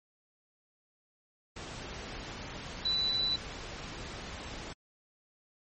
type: tone in noise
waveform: sine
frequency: 3972 Hz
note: B7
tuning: 9 cents sharp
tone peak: -27 dBFS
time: 2.85-3.36 s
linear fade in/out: 5 ms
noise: pink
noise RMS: -42 dBFS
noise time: 1.56-4.73 s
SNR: +12 dB
effects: low-pass 7000 Hz 12 dB/octave + MP3 32 kbps